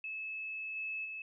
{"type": "tone with level steps", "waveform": "sine", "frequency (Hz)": 2600, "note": "E7", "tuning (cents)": -24, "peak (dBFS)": [-38, -36, -40], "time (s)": [0.04, 1.22], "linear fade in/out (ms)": 2, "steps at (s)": [0.75, 1.04], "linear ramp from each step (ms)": 20, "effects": []}